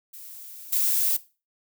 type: noise with level steps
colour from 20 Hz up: violet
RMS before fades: -42 / -23 dBFS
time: 0.13-1.17 s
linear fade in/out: 10 ms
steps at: 0.72 s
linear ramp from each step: 10 ms
effects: noise-tail reverb RT60 0.3 s tail -17 dB re dry